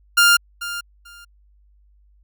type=tone with echo; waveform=sawtooth; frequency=1400 Hz; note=F6; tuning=4 cents sharp; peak=-7 dBFS; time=0.17-0.37 s; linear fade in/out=10 ms; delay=440 ms; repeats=2; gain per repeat=-15 dB; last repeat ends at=1.25 s; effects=added 50 Hz sine -52 dBFS peak until 2.23 s